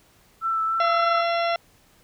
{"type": "tone with vibrato", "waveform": "sine", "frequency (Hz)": 1327, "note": "E6", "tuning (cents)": 11, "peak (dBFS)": -21, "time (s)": [0.41, 1.24], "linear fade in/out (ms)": 50, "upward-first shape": "sine", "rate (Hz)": 3.4, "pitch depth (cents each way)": 15}
{"type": "harmonic tone", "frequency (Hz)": 680, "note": "F5", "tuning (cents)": -46, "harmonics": [1, 2, 3, 4, 5, 6, 8], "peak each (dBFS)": [-22, -28, -32, -34, -36, -38, -40], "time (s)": [0.8, 1.56], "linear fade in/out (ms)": 2}
{"effects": ["pink hiss -58 dBFS RMS until 2.03 s"]}